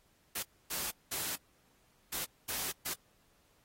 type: noise bursts at uneven times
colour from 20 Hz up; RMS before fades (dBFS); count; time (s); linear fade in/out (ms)
white; -37; 6; 0.35-0.43 / 0.7-0.91 / 1.11-1.36 / 2.12-2.25 / 2.48-2.72 / 2.85-2.94; 10
effects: pink hiss -70 dBFS RMS until 3.64 s + AAC 48 kbps

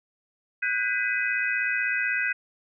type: tone cluster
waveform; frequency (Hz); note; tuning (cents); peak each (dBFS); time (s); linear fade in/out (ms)
sine; 1481 / 1597 / 1998 / 2520; F#6 / G6 / B6 / D#7; +1 / +32 / +20 / +21; -29; 0.62-2.33; 10
effects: none

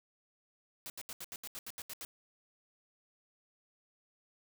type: noise bursts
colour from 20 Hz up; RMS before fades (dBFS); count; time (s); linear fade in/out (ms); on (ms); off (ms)
white; -44; 11; 0.86-2.049; 0; 39; 76
effects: none

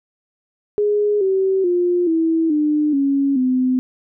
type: tone with pitch steps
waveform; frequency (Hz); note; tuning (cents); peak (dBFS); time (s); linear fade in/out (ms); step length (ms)
sine; 415.3 / 383 / 353.3 / 325.8 / 300.5 / 277.2 / 255.6; G#4 / G4 / F4 / E4 / D4 / C#4 / C4; 0 / -40 / +20 / -20 / +40 / 0 / -40; -14; 0.78-3.79; 0; 430
effects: none

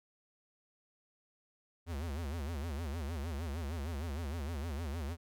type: tone with vibrato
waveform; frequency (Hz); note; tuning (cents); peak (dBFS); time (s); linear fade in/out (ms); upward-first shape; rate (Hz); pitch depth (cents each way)
square; 77; D#2; -17; -37; 1.86-5.17; 50; sine; 6.5; 210
effects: none

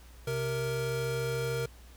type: tone pair together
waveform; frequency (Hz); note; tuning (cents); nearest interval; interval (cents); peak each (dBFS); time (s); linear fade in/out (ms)
square; 130.81 / 466.2; C3 / A#4; 0 / 0; octave + minor seventh; 2200; -34 / -33; 0.27-1.66; 5
effects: added 60 Hz sine -50 dBFS peak until 1.96 s + pink hiss -58 dBFS RMS until 1.96 s

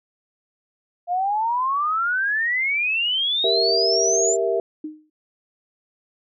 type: exponential sweep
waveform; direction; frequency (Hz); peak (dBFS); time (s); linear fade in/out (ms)
sine; up; 689 to 7350; -19; 1.07-4.37; 50
type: chord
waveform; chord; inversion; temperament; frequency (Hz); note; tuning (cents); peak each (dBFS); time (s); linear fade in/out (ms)
sine; E diminished; first; equal; 392 / 466.2 / 659.3; G4 / Bb4 / E5; 0 / 0 / 0; -23; 3.44-4.6; 2
type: tone with exponential decay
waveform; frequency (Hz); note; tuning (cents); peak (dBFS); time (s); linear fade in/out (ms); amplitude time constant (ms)
sine; 307.8; D#4; -19; -25; 4.84-5.1; 5; 55
effects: none

